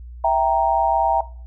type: chord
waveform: sine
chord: E diminished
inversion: none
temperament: equal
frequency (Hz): 659.3 / 784 / 932.3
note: E5 / G5 / Bb5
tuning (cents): 0 / 0 / 0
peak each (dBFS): -19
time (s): 0.24-1.21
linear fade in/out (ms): 5
effects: noise-tail reverb RT60 0.4 s tail -17 dB re dry + added 60 Hz sine -34 dBFS peak until 1.46 s